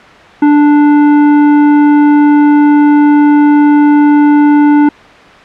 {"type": "tone with tanh clipping", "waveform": "sine", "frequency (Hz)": 293.7, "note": "D4", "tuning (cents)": 0, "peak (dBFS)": -5, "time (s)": [0.42, 4.89], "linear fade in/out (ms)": 5, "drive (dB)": 14, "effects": ["white hiss -34 dBFS RMS until 5.44 s", "low-pass 2000 Hz 12 dB/octave"]}